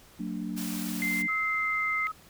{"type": "chord", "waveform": "sine", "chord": "Gb augmented", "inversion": "none", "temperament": "equal with one note detuned", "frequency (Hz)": [185, 227.8, 293.7], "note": ["Gb3", "Bb3", "D4"], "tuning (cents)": [0, -40, 0], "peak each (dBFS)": [-35, -35, -37], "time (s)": [0.19, 1.27], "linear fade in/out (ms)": 10}
{"type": "high-pass noise", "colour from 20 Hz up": "white", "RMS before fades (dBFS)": -39, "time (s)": [0.56, 1.23], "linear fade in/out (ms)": 20, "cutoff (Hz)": 510, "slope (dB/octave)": 96}
{"type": "tone", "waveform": "sine", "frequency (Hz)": 2083, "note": "C7", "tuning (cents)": -8, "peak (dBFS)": -27, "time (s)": [1.02, 2.07], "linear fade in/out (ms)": 0}
{"type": "tone with pitch glide", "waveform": "sine", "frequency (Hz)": [1288, 1276.2], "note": ["E6", "D#6"], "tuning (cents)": [-41, 44], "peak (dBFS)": -31, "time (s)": [1.28, 2.12], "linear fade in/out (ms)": 10, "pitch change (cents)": -15, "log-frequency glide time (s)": [1.43, 1.8]}
{"effects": ["pink hiss -55 dBFS RMS until 2.29 s"]}